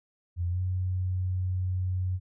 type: tone with pitch glide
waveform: sine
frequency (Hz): 87.4 to 92.06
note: F2 to F#2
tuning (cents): +2 to -8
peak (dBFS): -26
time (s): 0.36-2.2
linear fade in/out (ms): 50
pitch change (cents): +90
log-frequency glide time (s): 0.49-0.6
effects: none